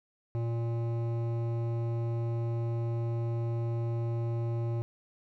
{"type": "tone with hard clipping", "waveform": "sine", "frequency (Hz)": 116.54, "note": "A#2", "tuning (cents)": 0, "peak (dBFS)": -31, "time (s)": [0.35, 4.82], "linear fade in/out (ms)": 0, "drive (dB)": 13, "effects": []}